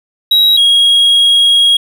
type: tone pair in turn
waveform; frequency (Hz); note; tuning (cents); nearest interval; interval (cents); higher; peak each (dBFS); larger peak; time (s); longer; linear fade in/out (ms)
triangle; 3848 / 3290; B7 / G#7; -46 / -17; minor third; 271; first; -4; neither; 0.31-0.57 / 0.57-1.77; second; 5
effects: none